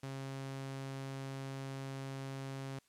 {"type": "tone", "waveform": "sawtooth", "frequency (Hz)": 135.2, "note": "C#3", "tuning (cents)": -43, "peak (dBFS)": -37, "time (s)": [0.03, 2.79], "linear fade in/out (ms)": 5, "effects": ["white hiss -72 dBFS RMS until 2.88 s", "low-pass 10000 Hz 12 dB/octave"]}